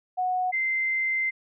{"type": "tone pair in turn", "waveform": "sine", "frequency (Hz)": [735, 2079], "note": ["F#5", "C7"], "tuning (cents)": [-12, -12], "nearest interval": "octave + tritone", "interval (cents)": 1800, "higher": "second", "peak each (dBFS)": [-23, -23], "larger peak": "neither", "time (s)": [[0.17, 0.52], [0.52, 1.31]], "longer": "second", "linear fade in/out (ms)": 20, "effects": []}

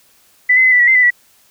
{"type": "tone with pitch steps", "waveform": "sine", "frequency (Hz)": [1992, 2048, 2031, 1977, 1932, 2075, 1997, 1949], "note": ["B6", "C7", "B6", "B6", "B6", "C7", "B6", "B6"], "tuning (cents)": [14, -38, 48, 1, -39, -15, 19, -23], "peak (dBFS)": -7, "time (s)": [0.49, 1.106], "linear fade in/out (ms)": 10, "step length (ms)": 77, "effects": ["white hiss -52 dBFS RMS until 1.5 s"]}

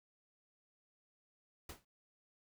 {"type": "noise with exponential decay", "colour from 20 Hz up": "pink", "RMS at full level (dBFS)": -44, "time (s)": [1.69, 1.85], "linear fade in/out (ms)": 5, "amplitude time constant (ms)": 34, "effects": []}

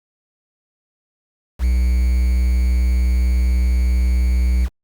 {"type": "tone with quantisation", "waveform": "triangle", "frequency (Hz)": 61.74, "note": "B1", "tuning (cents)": 0, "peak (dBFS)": -11, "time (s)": [1.59, 4.69], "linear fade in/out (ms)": 50, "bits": 6, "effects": ["Opus 48 kbps"]}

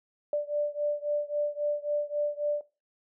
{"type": "beating tone pair", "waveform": "sine", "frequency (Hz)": [587.3, 591], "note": ["D5", "D5"], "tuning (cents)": [0, 11], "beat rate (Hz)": 3.7, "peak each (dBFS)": [-29, -31], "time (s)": [0.33, 2.61], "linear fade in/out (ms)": 2, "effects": ["noise-tail reverb RT60 0.3 s tail -18 dB re dry"]}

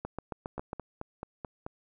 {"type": "two click trains", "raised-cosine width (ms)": 1, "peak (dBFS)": [-21, -23], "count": [6, 6], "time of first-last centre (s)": [[0.05, 0.731], [0.58, 1.665]], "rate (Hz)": [7.34, 4.61], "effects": []}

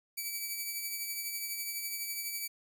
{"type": "tone with tremolo", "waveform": "5% pulse", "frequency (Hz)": 2301, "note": "D7", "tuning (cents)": -36, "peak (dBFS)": -24, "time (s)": [0.17, 2.48], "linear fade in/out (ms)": 10, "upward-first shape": "triangle", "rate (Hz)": 12, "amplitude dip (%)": 45, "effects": []}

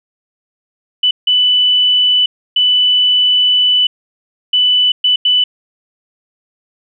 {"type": "tone bursts at uneven times", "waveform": "sine", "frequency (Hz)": 2986, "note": "F#7", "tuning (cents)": 15, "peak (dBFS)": -8, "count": 6, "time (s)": [[1.03, 1.11], [1.27, 2.26], [2.56, 3.87], [4.53, 4.92], [5.04, 5.16], [5.25, 5.44]], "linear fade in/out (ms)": 5, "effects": []}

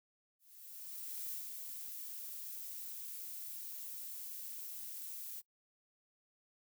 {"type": "noise with ADSR envelope", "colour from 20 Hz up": "violet", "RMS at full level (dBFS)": -42, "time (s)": [0.39, 5.42], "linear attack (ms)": 940, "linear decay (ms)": 110, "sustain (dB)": -4, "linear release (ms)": 32, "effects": ["noise-tail reverb RT60 0.1 s tail -22 dB re dry"]}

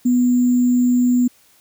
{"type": "tone with sample-and-hold", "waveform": "sine", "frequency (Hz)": 246.7, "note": "B3", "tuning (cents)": -2, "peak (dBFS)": -12, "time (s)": [0.05, 1.28], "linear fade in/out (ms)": 10, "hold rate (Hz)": 7350, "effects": ["white hiss -54 dBFS RMS until 1.6 s"]}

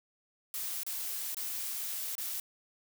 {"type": "noise with dropouts", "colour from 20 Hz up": "blue", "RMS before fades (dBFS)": -37, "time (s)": [0.54, 2.4], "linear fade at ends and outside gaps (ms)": 1, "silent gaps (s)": [[0.833, 0.865], [1.346, 1.368], [2.153, 2.181]], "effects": []}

